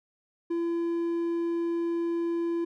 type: tone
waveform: triangle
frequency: 338.4 Hz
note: E4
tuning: 45 cents sharp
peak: -24 dBFS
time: 0.5-2.65 s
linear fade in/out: 10 ms
effects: none